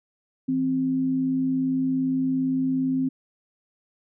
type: tone pair together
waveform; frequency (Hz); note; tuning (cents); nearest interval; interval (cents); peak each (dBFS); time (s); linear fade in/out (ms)
sine; 164.81 / 262.3; E3 / C4; 0 / +4; minor sixth; 804; -33 / -21; 0.48-3.09; 10
effects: none